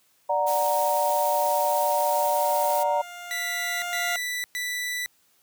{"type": "chord", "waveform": "sine", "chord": "D augmented", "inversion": "none", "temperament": "equal with one note detuned", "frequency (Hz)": [587.3, 737.4, 932.3], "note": ["D5", "F#5", "A#5"], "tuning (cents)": [0, -6, 0], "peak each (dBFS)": [-25, -27, -24], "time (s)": [0.29, 3.02], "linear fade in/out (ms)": 10}
{"type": "noise", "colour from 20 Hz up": "blue", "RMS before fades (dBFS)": -33, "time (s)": [0.46, 2.84], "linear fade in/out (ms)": 20}
{"type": "tone with exponential growth", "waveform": "15% pulse", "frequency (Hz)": 703, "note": "F5", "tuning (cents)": 11, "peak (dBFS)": -19, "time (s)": [0.94, 4.16], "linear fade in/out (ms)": 1, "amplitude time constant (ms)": 700}
{"type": "tone bursts", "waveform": "sawtooth", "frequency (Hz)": 1975.5, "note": "B6", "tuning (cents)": 0, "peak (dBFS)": -24, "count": 3, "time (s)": [3.31, 5.06], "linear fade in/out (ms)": 0, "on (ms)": 510, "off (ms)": 110}
{"effects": ["white hiss -64 dBFS RMS until 5.42 s", "high-pass 80 Hz 12 dB/octave"]}